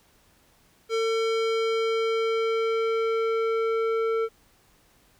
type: tone with low-pass filter sweep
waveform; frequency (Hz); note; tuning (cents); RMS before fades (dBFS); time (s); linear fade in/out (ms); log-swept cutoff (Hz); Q
square; 450; A4; +39; -25; 0.89-4.29; 50; 5200 to 1500; 0.91
effects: pink hiss -61 dBFS RMS until 5.19 s